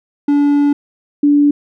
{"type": "tone pair in turn", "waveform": ["triangle", "sine"], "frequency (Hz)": [287.9, 289.9], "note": ["D4", "D4"], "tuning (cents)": [-34, -22], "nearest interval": "unison", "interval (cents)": 12, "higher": "second", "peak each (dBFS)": -7, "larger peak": "neither", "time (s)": [[0.28, 0.73], [1.23, 1.51]], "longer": "first", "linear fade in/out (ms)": 5, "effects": []}